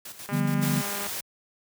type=noise with tremolo; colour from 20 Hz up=white; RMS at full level=-40 dBFS; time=0.05-0.92 s; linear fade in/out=5 ms; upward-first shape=square; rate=7.1 Hz; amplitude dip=60%
type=click train; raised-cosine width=0.5 ms; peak=-21 dBFS; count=158; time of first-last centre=0.29-1.067 s; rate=202 Hz
type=chord; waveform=sine; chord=G dominant seventh; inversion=second; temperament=equal with one note detuned; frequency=146.83 / 174.61 / 196 / 244.8 Hz; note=D3 / F3 / G3 / B3; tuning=0 / 0 / 0 / -15 cents; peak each=-26 / -30 / -30 / -28 dBFS; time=0.31-0.82 s; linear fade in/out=20 ms
type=noise; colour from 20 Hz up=white; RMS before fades=-33 dBFS; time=0.62-1.21 s; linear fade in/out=10 ms
effects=high-pass 60 Hz 12 dB/octave